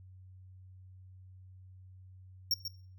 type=tone with echo; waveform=square; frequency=5520 Hz; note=F8; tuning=21 cents flat; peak=-27 dBFS; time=2.51-2.54 s; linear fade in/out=2 ms; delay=140 ms; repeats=1; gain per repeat=-9 dB; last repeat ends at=2.68 s; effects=noise-tail reverb RT60 0.5 s tail -20 dB re dry + added 93 Hz sine -51 dBFS peak until 2.98 s